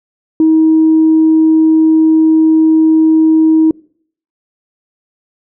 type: tone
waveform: sine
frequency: 317.8 Hz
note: D#4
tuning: 37 cents sharp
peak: -4 dBFS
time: 0.4-3.71 s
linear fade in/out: 2 ms
effects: noise-tail reverb RT60 0.6 s tail -25 dB re dry + tanh soft clip ceiling -1 dBFS